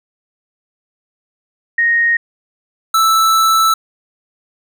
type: tone pair in turn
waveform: sine / square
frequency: 1864.7 / 1318.5 Hz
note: A#6 / E6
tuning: 0 / 0 cents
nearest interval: tritone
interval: 600 cents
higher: first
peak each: -10 dBFS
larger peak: neither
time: 1.78-2.17 / 2.94-3.74 s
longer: second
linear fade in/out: 5 ms
effects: none